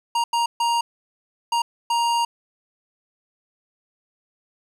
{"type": "tone bursts at uneven times", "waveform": "square", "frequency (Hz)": 938, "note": "A#5", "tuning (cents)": 11, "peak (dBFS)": -19, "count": 5, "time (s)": [[0.15, 0.24], [0.33, 0.46], [0.6, 0.81], [1.52, 1.62], [1.9, 2.25]], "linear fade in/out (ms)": 5, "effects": ["low-pass 9000 Hz 12 dB/octave", "9-bit"]}